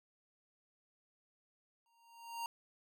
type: tone with exponential growth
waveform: square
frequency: 930 Hz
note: A#5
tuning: 4 cents flat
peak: -37 dBFS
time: 1.86-2.46 s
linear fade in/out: 1 ms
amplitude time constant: 130 ms
effects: none